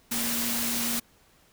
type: tone in noise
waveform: sine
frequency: 235.2 Hz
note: A#3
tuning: 16 cents sharp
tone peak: -33 dBFS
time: 0.11-1 s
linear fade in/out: 10 ms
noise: white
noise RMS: -29 dBFS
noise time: 0.11-1 s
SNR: -7 dB
effects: pink hiss -61 dBFS RMS until 1.52 s